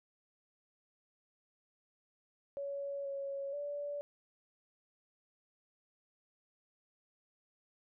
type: tone with pitch steps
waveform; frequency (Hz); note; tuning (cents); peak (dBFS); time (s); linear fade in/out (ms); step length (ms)
sine; 561 / 554 / 578; C#5 / C#5 / D5; +21 / -1 / -28; -37; 2.57-4.01; 0; 480
effects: none